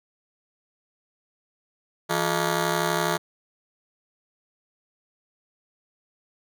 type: ring-modulated tone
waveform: 10% pulse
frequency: 260.4 Hz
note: C4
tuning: 8 cents flat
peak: -11 dBFS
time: 2.09-3.18 s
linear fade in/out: 20 ms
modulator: 94.2 Hz
effects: none